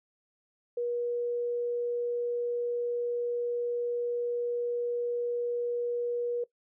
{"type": "tone", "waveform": "sine", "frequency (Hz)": 480.2, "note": "B4", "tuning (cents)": -49, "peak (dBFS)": -28, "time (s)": [0.77, 6.44], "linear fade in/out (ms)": 5, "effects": ["noise-tail reverb RT60 0.1 s tail -19 dB re dry"]}